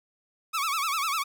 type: tone with vibrato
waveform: sawtooth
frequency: 1210 Hz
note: D#6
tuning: 49 cents flat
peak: -22 dBFS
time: 0.53-1.24 s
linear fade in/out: 20 ms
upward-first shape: sine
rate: 10 Hz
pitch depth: 170 cents each way
effects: none